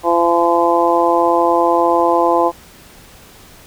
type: harmonic tone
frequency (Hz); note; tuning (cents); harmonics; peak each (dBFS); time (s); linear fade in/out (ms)
170.7; F3; -39; 2 / 3 / 4 / 5 / 6; -17 / -17 / -17 / -17 / -17; 0.03-2.52; 50
effects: pink hiss -42 dBFS RMS until 3.66 s